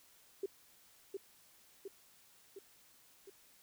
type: tone with echo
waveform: sine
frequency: 392 Hz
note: G4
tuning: in tune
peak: -34 dBFS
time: 0.43-0.46 s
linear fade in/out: 5 ms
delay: 710 ms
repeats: 4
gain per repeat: -4 dB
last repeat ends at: 3.3 s
effects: white hiss -65 dBFS RMS until 3.62 s